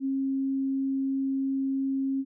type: tone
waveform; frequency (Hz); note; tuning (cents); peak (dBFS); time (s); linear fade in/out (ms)
sine; 269.7; C#4; -47; -25; 0-2.25; 50
effects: none